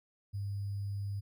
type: tone with sample-and-hold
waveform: sine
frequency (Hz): 100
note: G2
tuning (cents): +35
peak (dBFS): -34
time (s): 0.33-1.21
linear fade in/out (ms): 20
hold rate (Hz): 4900
effects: none